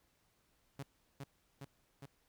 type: tone with echo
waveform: sawtooth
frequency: 138.59 Hz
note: C#3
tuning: in tune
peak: -38 dBFS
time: 0.79-0.83 s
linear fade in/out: 5 ms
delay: 410 ms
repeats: 3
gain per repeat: -2 dB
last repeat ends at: 2.06 s
effects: pink hiss -75 dBFS RMS until 2.28 s